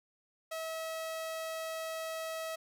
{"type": "tone", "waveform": "sawtooth", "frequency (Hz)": 645, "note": "E5", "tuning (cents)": -38, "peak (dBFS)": -33, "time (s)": [0.51, 2.56], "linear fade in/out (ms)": 10, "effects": []}